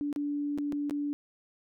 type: tone with dropouts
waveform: sine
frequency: 290 Hz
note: D4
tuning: 22 cents flat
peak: -29 dBFS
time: 0.01-1.13 s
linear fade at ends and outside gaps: 0 ms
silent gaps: 0.128-0.161 / 0.577-0.585 / 0.723-0.729 / 0.897-0.909 s
effects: none